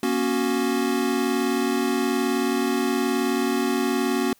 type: chord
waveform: square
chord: F# major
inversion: first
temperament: equal with one note detuned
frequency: 238.3 / 277.2 / 370 Hz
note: A#3 / C#4 / F#4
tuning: +38 / 0 / 0 cents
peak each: -26 dBFS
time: 0.03-4.33 s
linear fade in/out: 2 ms
effects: white hiss -59 dBFS RMS until 4.39 s